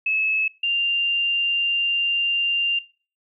sine tone pair in turn, 2592 / 2789 Hz, E7 / F7, -30 / -3 cents, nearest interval minor second, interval 127 cents, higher second, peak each -19 dBFS, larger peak neither, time 0.06-0.48 / 0.63-2.79 s, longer second, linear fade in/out 5 ms, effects noise-tail reverb RT60 0.4 s tail -21 dB re dry

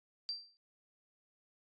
sine tone with exponential decay, 4699 Hz, D8, in tune, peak -33 dBFS, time 0.29-0.57 s, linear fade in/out 0 ms, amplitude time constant 59 ms, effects resampled to 16000 Hz

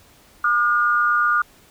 sine tone pair together, 1205.8 / 1434 Hz, D6 / F6, +45 / +45 cents, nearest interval minor third, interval 300 cents, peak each -18 dBFS, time 0.44-1.42 s, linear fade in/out 5 ms, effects pink hiss -52 dBFS RMS until 1.7 s

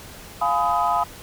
sine chord, F half-diminished seventh, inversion none, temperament just, 698.5 / 838.1 / 1005.8 / 1257.2 Hz, F5 / Ab5 / Cb6 / Eb6, 0 / +16 / +31 / +18 cents, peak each -23 dBFS, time 0.41-1.04 s, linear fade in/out 10 ms, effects tanh soft clip ceiling -9 dBFS + pink hiss -41 dBFS RMS until 1.22 s

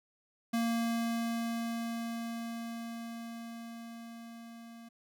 square tone with level ramp, 231.3 Hz, A#3, 13 cents flat, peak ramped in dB -29 to -49 dBFS, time 0.53-4.89 s, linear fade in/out 10 ms, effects none

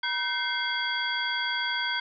sine tone cluster, 959 / 1535 / 2112 / 3321 / 4649 Hz, A#5 / G6 / C7 / G#7 / D8, +49 / -37 / +16 / -1 / -18 cents, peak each -35 / -30 / -34 / -31 / -37 dBFS, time 0.03-2 s, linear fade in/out 5 ms, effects none

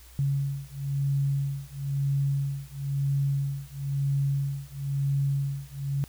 sine beating tone pair, 138.59 / 139.59 Hz, C#3 / C#3, 0 / +12 cents, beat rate 1 Hz, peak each -28 dBFS, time 0.19-6.04 s, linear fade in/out 0 ms, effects added 61 Hz sine -49 dBFS peak until 6.08 s + white hiss -54 dBFS RMS until 6.08 s

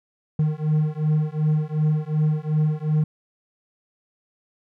triangle beating tone pair, 152.2 / 154.9 Hz, D#3 / D#3, -38 / -7 cents, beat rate 2.7 Hz, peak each -20 dBFS, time 0.39-3.04 s, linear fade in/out 5 ms, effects none

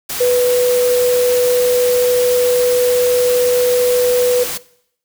sine tone in noise, 493.9 Hz, B4, in tune, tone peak -10 dBFS, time 0.2-4.44 s, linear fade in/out 10 ms, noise white, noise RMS -23 dBFS, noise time 0.09-4.58 s, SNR +10 dB, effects noise-tail reverb RT60 0.7 s tail -20 dB re dry

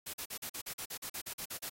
white noise bursts, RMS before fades -41 dBFS, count 14, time 0.06-1.697 s, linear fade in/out 10 ms, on 77 ms, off 43 ms, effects AAC 48 kbps

